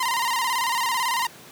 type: tone with vibrato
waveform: sawtooth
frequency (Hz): 979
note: B5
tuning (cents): -15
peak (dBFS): -18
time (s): 0-1.27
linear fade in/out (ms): 5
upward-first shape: square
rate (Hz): 18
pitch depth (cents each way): 85
effects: pink hiss -45 dBFS RMS until 1.51 s + high-pass 150 Hz 12 dB/octave